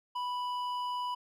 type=tone with hard clipping; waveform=sine; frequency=987.8 Hz; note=B5; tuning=in tune; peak=-34 dBFS; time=0.15-1.15 s; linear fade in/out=10 ms; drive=8 dB; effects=none